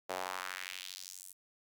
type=tone with high-pass filter sweep; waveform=sawtooth; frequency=92.5 Hz; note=F#2; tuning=in tune; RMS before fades=-43 dBFS; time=0.09-1.33 s; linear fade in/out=10 ms; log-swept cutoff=570 to 10000 Hz; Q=1.8; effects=none